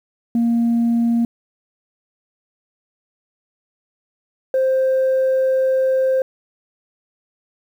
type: tone pair in turn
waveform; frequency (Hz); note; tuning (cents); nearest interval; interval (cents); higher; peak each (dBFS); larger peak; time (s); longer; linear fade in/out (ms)
sine; 233.7 / 524.6; A#3 / C5; +5 / +4; octave + major second; 1399; second; -12; neither; 0.35-1.25 / 4.54-6.22; second; 2
effects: tanh soft clip ceiling -12 dBFS + 8-bit